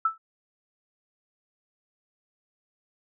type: tone with exponential decay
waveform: sine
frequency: 1318.5 Hz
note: E6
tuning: in tune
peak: -17 dBFS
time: 0.05-0.18 s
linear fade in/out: 5 ms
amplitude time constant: 27 ms
effects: none